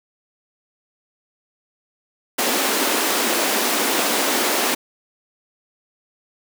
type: high-pass noise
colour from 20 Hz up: pink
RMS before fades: -20 dBFS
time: 2.38-4.75 s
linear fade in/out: 10 ms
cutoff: 230 Hz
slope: 48 dB/octave
effects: none

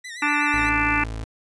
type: tone with vibrato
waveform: sawtooth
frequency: 1914 Hz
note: A#6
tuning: 45 cents sharp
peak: -30 dBFS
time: 0.04-0.7 s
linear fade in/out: 10 ms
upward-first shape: sine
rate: 8.2 Hz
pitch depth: 94 cents each way
type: harmonic tone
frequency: 293.7 Hz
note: D4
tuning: in tune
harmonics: 1 / 3 / 4 / 5 / 6 / 7 / 8 / 9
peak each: -27 / -27 / -27 / -27 / -27 / -27 / -27 / -27 dBFS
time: 0.22-1.04 s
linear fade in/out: 5 ms
type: tone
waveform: 30% pulse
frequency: 55.1 Hz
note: A1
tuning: 3 cents sharp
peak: -26 dBFS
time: 0.54-1.24 s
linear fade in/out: 0 ms
effects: resampled to 22050 Hz

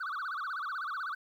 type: tone with vibrato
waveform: sine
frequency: 1309 Hz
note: E6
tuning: 13 cents flat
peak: -31 dBFS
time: 0-1.15 s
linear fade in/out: 10 ms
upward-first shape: sine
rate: 16 Hz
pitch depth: 280 cents each way
effects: tanh soft clip ceiling -33 dBFS + 11-bit

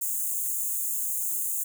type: high-pass noise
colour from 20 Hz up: white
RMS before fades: -29 dBFS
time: 0.01-1.64 s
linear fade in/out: 10 ms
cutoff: 6600 Hz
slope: 96 dB/octave
effects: none

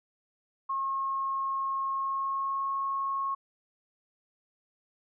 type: tone with pitch glide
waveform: sine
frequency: 1082 to 1092 Hz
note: C#6 to C#6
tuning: -42 to -26 cents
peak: -28 dBFS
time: 0.69-3.35 s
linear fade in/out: 10 ms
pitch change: +16 cents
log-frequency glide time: 1.92-2.73 s
effects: none

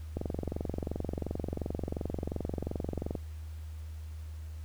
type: click train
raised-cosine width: 2 ms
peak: -20 dBFS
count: 69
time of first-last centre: 0.17-3.152 s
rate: 22.8 Hz
effects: added 78 Hz sine -39 dBFS peak until 4.64 s + pink hiss -60 dBFS RMS until 4.64 s

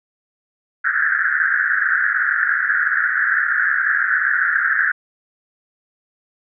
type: band-pass noise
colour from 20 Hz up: white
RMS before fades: -18 dBFS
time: 0.84-4.92 s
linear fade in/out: 10 ms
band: 1400 to 1800 Hz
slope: 96 dB/octave
effects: none

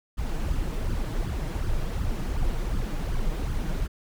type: noise with flanger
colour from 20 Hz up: brown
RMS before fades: -27 dBFS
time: 0.17-3.88 s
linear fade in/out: 20 ms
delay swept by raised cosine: 0.62 to 6.52 ms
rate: 2.7 Hz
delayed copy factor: +0.7
effects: none

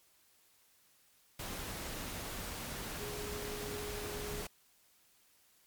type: tone in noise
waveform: sine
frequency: 415.3 Hz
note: G#4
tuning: in tune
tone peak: -43 dBFS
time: 3-4.42 s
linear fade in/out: 5 ms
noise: pink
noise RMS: -42 dBFS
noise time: 1.39-4.47 s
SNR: -4 dB
effects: white hiss -68 dBFS RMS until 5.66 s + MP3 96 kbps

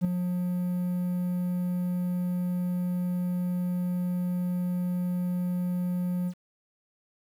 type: tone with ADSR envelope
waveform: triangle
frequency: 178.9 Hz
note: F3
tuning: 42 cents sharp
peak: -16 dBFS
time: 0.01-6.34 s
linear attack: 38 ms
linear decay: 4 ms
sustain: -8 dB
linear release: 68 ms
effects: 9-bit

